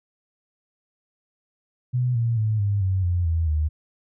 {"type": "tone with pitch steps", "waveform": "sine", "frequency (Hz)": [124.7, 116.35, 108.56, 101.29, 94.5, 88.18, 82.27, 76.76], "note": ["B2", "A#2", "A2", "G#2", "F#2", "F2", "E2", "D#2"], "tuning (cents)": [17, -3, -23, -43, 37, 17, -3, -23], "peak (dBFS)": -19, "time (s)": [1.93, 3.69], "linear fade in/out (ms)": 20, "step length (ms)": 220, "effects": []}